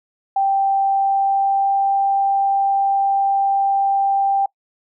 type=tone with pitch glide; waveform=sine; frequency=784 to 788.5 Hz; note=G5 to G5; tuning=0 to +10 cents; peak=-14 dBFS; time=0.36-4.46 s; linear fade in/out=5 ms; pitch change=+10 cents; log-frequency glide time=0.83-1.96 s; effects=noise-tail reverb RT60 0.1 s tail -24 dB re dry